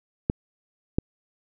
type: clicks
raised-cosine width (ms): 3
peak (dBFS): -8 / -8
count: 2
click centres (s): 0.299 / 0.985
effects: none